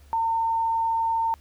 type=tone; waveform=sine; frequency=908 Hz; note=A#5; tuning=46 cents flat; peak=-21 dBFS; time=0.13-1.34 s; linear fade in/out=0 ms; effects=added 71 Hz sine -49 dBFS peak until 1.4 s + pink hiss -59 dBFS RMS until 1.4 s